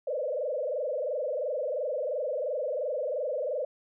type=tone with frequency modulation; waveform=sine; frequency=554.4 Hz; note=C#5; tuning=in tune; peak=-28 dBFS; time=0.07-3.65 s; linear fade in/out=5 ms; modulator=22.9 Hz; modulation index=2.9; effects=none